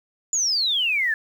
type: exponential sweep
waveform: sine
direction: down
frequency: 7040 to 1700 Hz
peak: -19 dBFS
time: 0.33-1.14 s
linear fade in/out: 2 ms
effects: 8-bit